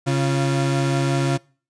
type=tone pair together; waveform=35% pulse; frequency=137.3 / 346 Hz; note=C#3 / F4; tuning=-16 / -16 cents; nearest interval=octave + major third; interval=1600 cents; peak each=-17 / -23 dBFS; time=0.06-1.38 s; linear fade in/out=20 ms; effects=noise-tail reverb RT60 0.4 s tail -24 dB re dry + resampled to 22050 Hz